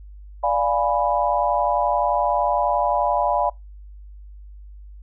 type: chord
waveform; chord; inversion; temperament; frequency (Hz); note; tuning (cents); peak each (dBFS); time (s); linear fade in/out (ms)
sine; D diminished seventh; none; equal; 587.3 / 698.5 / 830.6 / 987.8; D5 / F5 / Ab5 / Cb6; 0 / 0 / 0 / 0; -23; 0.43-3.5; 10
effects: noise-tail reverb RT60 0.2 s tail -24 dB re dry + added 50 Hz sine -38 dBFS peak until 5.02 s